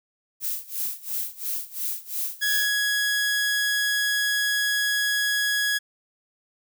violet noise with tremolo, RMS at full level -27 dBFS, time 0.4-2.75 s, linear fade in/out 50 ms, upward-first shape sine, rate 2.9 Hz, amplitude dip 90%
sawtooth tone, 1670 Hz, G#6, 9 cents sharp, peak -18 dBFS, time 2.41-5.79 s, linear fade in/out 20 ms
effects none

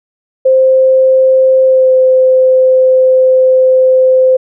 sine tone with pitch glide, 523.3 to 517.3 Hz, C5 to C5, 0 to -20 cents, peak -4 dBFS, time 0.45-4.37 s, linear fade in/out 10 ms, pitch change -20 cents, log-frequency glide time 1.65-1.92 s, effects none

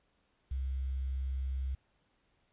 sine tone with quantisation, 66 Hz, C2, 16 cents sharp, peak -32 dBFS, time 0.51-1.75 s, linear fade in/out 5 ms, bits 10, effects pink hiss -74 dBFS RMS until 2.52 s + resampled to 8000 Hz

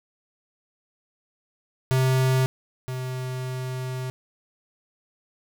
square tone pair in turn, 130.4 / 128.6 Hz, C3 / C3, -5 / -30 cents, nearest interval unison, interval 25 cents, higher first, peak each -19 / -29 dBFS, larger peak first, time 1.91-2.46 / 2.88-4.1 s, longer second, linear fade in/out 0 ms, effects none

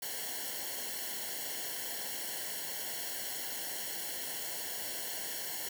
white noise with comb filter, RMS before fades -39 dBFS, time 0.02-5.69 s, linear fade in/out 5 ms, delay 0.81 ms, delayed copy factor -0.9, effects none

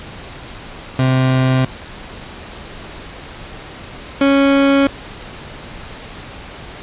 30% pulse tone pair in turn, 130.1 / 276.7 Hz, C3 / C#4, -9 / -3 cents, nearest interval octave + minor second, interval 1306 cents, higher second, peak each -9 / -7 dBFS, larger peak second, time 0.99-1.65 / 4.21-4.87 s, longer neither, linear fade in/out 2 ms, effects pink hiss -33 dBFS RMS until 6.82 s + resampled to 8000 Hz

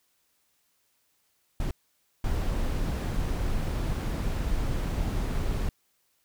brown noise bursts at uneven times, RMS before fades -28 dBFS, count 2, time 1.6-1.71 / 2.24-5.69 s, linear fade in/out 2 ms, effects white hiss -71 dBFS RMS until 6.24 s

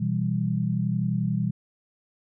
sine chord, E minor, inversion second, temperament equal, 123.47 / 164.81 / 196 Hz, B2 / E3 / G3, 0 / 0 / 0 cents, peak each -27 dBFS, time 0-1.51 s, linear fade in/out 10 ms, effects none

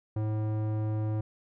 square tone with low-pass filter, 107.9 Hz, A2, 33 cents flat, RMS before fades -30 dBFS, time 0.16-1.21 s, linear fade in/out 5 ms, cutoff 730 Hz, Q 0.64, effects none

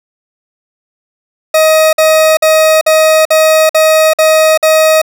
40% pulse tone bursts, 630 Hz, D#5, 21 cents sharp, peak -4 dBFS, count 8, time 1.54-5.017 s, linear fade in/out 5 ms, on 390 ms, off 51 ms, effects none

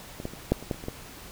clicks, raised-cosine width 2 ms, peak -23 / -18 / -28 / -7 / -27 / -14 / -30 / -26 / -18 dBFS, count 9, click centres 0.201 / 0.254 / 0.336 / 0.52 / 0.626 / 0.712 / 0.745 / 0.839 / 0.884 s, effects pink hiss -45 dBFS RMS until 1.31 s

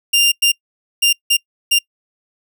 sawtooth tone bursts at uneven times, 2794 Hz, F7, in tune, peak -7 dBFS, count 5, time 0.13-0.32 / 0.42-0.52 / 1.02-1.13 / 1.3-1.37 / 1.71-1.79 s, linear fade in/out 10 ms, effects noise-tail reverb RT60 0.1 s tail -26 dB re dry

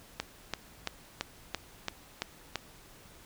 click train, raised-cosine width 0.2 ms, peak -14 dBFS, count 8, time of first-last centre 0.2-2.557 s, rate 2.97 Hz, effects pink hiss -55 dBFS RMS until 3.25 s

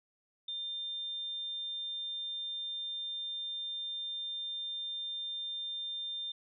sine tone, 3600 Hz, A7, 39 cents sharp, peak -36 dBFS, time 0.48-6.32 s, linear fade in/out 5 ms, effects none

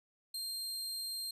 sawtooth tone, 4186 Hz, C8, in tune, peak -35 dBFS, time 0.34-1.31 s, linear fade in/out 5 ms, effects resampled to 32000 Hz + 12-bit

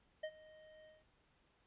square tone with ADSR envelope, 622 Hz, D#5, 1 cent flat, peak -39 dBFS, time 0.23-1.05 s, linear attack 9 ms, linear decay 62 ms, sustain -20 dB, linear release 190 ms, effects pink hiss -74 dBFS RMS until 1.66 s + resampled to 8000 Hz

